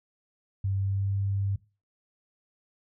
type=tone with pitch glide; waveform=sine; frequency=97.4 to 98.82 Hz; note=G2 to G2; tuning=-11 to +14 cents; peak=-25 dBFS; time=0.64-1.56 s; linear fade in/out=5 ms; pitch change=+25 cents; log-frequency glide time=0.76-1.15 s; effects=noise-tail reverb RT60 0.3 s tail -19 dB re dry